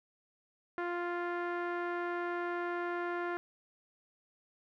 sawtooth tone with low-pass filter, 349.2 Hz, F4, in tune, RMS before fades -36 dBFS, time 0.78-3.37 s, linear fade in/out 0 ms, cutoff 1600 Hz, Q 2.2, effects none

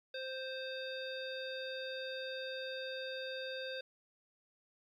harmonic tone, 523.3 Hz, C5, in tune, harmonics 1 / 3 / 5 / 7 / 9, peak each -42 / -46 / -51 / -47 / -52 dBFS, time 0.14-3.81 s, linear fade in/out 5 ms, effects 12-bit

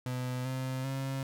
35% pulse tone with pitch steps, 126.2 / 130.35 / 134.63 Hz, B2 / C3 / C3, +38 / -6 / +50 cents, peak -31 dBFS, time 0.06-1.23 s, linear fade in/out 2 ms, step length 390 ms, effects none

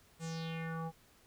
square tone with low-pass filter sweep, 163.5 Hz, E3, 14 cents flat, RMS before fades -40 dBFS, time 0.19-0.92 s, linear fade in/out 50 ms, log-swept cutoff 8800 to 780 Hz, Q 3.7, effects pink hiss -65 dBFS RMS until 1.26 s

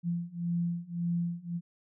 sine beating tone pair, 170.9 / 172.7 Hz, F3 / F3, -37 / -19 cents, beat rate 1.8 Hz, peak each -33 / -32 dBFS, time 0.03-1.61 s, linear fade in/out 50 ms, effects none

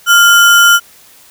sine tone with sample-and-hold, 1398 Hz, F6, 1 cent sharp, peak -3 dBFS, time 0.06-0.8 s, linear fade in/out 50 ms, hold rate 4410 Hz, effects white hiss -42 dBFS RMS until 1.3 s

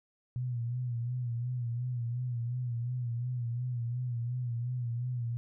sine tone with vibrato, 121.4 Hz, B2, 29 cents flat, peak -31 dBFS, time 0.36-5.37 s, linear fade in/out 0 ms, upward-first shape sine, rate 2.8 Hz, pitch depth 67 cents each way, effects none

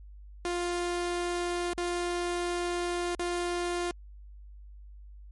sawtooth tone with dropouts, 350.5 Hz, F4, 6 cents sharp, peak -25 dBFS, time 0.45-3.91 s, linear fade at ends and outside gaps 1 ms, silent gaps 1.733-1.778 / 3.15-3.194 s, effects added 50 Hz sine -45 dBFS peak until 5.31 s + MP3 48 kbps

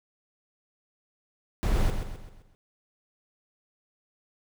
brown noise with echo, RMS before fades -24 dBFS, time 1.63-1.9 s, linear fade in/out 0 ms, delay 130 ms, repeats 5, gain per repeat -7 dB, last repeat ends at 2.55 s, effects none

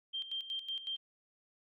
sine tone with tremolo, 3165 Hz, G7, 16 cents sharp, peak -35 dBFS, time 0.13-0.97 s, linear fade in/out 20 ms, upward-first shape square, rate 5.4 Hz, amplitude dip 70%, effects none

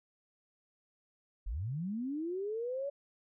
sine linear sweep, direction up, 36.62 to 573 Hz, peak -34 dBFS, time 1.46-2.9 s, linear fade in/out 10 ms, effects none

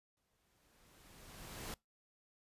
pink noise with exponential growth, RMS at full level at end -44 dBFS, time 0.17-1.74 s, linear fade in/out 1 ms, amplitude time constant 340 ms, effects noise-tail reverb RT60 0.2 s tail -25 dB re dry + resampled to 32000 Hz

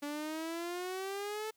sawtooth exponential sweep, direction up, 287.1 to 440 Hz, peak -33 dBFS, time 0.02-1.51 s, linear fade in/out 10 ms, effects white hiss -75 dBFS RMS until 1.56 s

